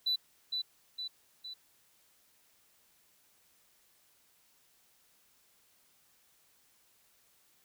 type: tone with echo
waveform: sine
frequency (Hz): 3979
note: B7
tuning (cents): +12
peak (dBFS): -26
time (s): 0.06-0.16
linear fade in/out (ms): 10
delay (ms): 460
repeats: 3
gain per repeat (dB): -5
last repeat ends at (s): 1.54
effects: tanh soft clip ceiling -25 dBFS + white hiss -68 dBFS RMS until 7.64 s